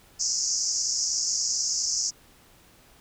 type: band-pass noise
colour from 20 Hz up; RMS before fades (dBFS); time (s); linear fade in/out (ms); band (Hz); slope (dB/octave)
pink; -27; 0.19-2.11; 20; 5000 to 7100; 96
effects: pink hiss -56 dBFS RMS until 3 s